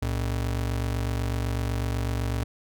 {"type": "ring-modulated tone", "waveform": "square", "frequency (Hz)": 87.31, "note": "F2", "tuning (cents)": 0, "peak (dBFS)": -23, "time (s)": [0.02, 2.44], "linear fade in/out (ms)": 5, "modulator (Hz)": 24, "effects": []}